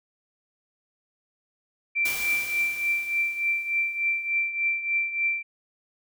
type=tone with tremolo; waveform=sine; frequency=2349 Hz; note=D7; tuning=in tune; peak=-20 dBFS; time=1.95-5.43 s; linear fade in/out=20 ms; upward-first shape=triangle; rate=3.4 Hz; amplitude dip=75%
type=noise with exponential decay; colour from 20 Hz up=white; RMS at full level=-31 dBFS; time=2.05-4.49 s; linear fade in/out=5 ms; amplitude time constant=530 ms
effects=none